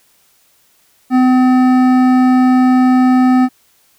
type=tone with hard clipping; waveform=triangle; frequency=254.8 Hz; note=C4; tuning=46 cents flat; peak=-9 dBFS; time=1.1-3.49 s; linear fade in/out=50 ms; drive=16 dB; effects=white hiss -54 dBFS RMS until 3.98 s